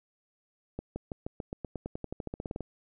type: accelerating click train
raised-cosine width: 2 ms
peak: -22 dBFS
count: 20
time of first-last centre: 0.79-2.607 s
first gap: 170 ms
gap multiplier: 0.93
effects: none